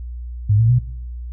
sine tone with pitch steps, 103.83 / 113.23 / 123.48 Hz, G#2 / A#2 / B2, 0 / -50 / 0 cents, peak -11 dBFS, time 0.49-0.79 s, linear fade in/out 10 ms, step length 100 ms, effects noise-tail reverb RT60 0.7 s tail -18 dB re dry + added 60 Hz sine -27 dBFS peak until 1.32 s

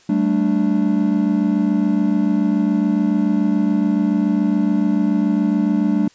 triangle chord, G suspended second, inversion none, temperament equal with one note detuned, 192.96 / 220 / 293.7 Hz, G3 / A3 / D4, -27 / 0 / 0 cents, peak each -17 dBFS, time 0.09-6.08 s, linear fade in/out 5 ms, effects white hiss -52 dBFS RMS until 6.14 s + resampled to 16000 Hz

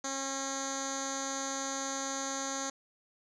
10% pulse tone with low-pass filter, 271.2 Hz, C#4, 38 cents flat, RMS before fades -36 dBFS, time 0.04-2.7 s, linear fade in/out 5 ms, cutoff 6400 Hz, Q 7.4, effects none

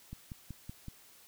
click train, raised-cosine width 5 ms, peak -30 dBFS, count 5, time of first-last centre 0.13-0.883 s, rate 5.31 Hz, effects white hiss -59 dBFS RMS until 1.27 s

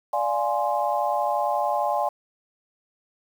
sine chord, D half-diminished seventh, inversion none, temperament equal with one note detuned, 587.3 / 698.5 / 833.5 / 1046.5 Hz, D5 / F5 / Ab5 / C6, 0 / 0 / +6 / 0 cents, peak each -27 / -27 / -25 / -29 dBFS, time 0.13-2.09 s, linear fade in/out 5 ms, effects 8-bit

